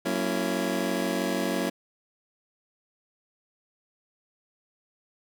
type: chord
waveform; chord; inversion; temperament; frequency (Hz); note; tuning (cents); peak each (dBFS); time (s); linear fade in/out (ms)
25% pulse; F# dominant seventh; none; just; 185 / 231.2 / 277.5 / 333; F#3 / A#3 / C#4 / E4; 0 / -14 / +2 / +18; -28; 0.05-1.7; 10
effects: none